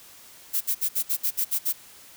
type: noise bursts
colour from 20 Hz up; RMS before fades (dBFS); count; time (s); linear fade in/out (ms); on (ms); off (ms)
violet; -24; 9; 0.53-1.73; 20; 80; 60
effects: white hiss -49 dBFS RMS until 2.16 s